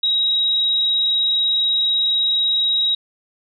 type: tone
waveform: sine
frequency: 3819 Hz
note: A#7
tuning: 41 cents sharp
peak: -15 dBFS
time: 0.03-2.95 s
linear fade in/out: 5 ms
effects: none